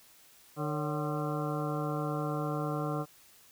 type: harmonic tone with a mistuned harmonic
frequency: 150.8 Hz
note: D3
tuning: 46 cents sharp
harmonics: 1 / 2 / 3 / 4 / 5 / 7 / 8 / 9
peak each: -34 / -37 / -39 / -40 / -41 / -42 / -43 / -44 dBFS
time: 0.56-3.06 s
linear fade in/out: 50 ms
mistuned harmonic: 4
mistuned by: -110 cents
effects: white hiss -59 dBFS RMS until 3.51 s